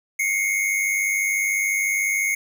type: tone pair together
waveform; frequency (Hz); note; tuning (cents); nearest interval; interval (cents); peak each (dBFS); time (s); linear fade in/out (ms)
square; 2117 / 2217; C7 / C#7; +20 / 0; minor second; 80; -24 / -23; 0.19-2.35; 5
effects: none